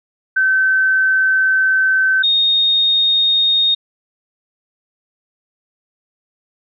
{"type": "tone pair in turn", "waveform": "sine", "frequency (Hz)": [1536, 3705], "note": ["G6", "A#7"], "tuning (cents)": [-36, -11], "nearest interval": "octave + minor third", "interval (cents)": 1525, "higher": "second", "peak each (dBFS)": -11, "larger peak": "neither", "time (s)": [[0.36, 2.23], [2.23, 3.75]], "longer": "first", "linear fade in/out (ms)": 10, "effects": []}